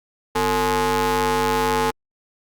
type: ring-modulated tone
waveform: sawtooth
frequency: 200 Hz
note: G3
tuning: 35 cents sharp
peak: -11 dBFS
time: 0.35-1.91 s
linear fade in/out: 10 ms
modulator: 651 Hz
effects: Opus 48 kbps